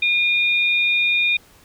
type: tone pair together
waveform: sine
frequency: 2432 / 3665 Hz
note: D#7 / A#7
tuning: -40 / -30 cents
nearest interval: perfect fifth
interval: 710 cents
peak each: -16 / -23 dBFS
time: 0.02-1.37 s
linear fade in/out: 5 ms
effects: pink hiss -51 dBFS RMS until 1.64 s